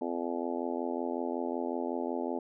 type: harmonic tone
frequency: 85.4 Hz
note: F2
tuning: 38 cents flat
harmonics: 3 / 4 / 5 / 6 / 7 / 8 / 9 / 10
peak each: -36 / -37 / -38 / -43 / -40 / -44 / -44 / -42 dBFS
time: 0.01-2.39 s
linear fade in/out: 5 ms
effects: none